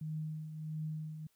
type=tone with tremolo; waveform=sine; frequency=155.56 Hz; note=D#3; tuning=in tune; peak=-35 dBFS; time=0.01-1.27 s; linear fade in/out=5 ms; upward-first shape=triangle; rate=1.5 Hz; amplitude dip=60%; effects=white hiss -75 dBFS RMS until 1.35 s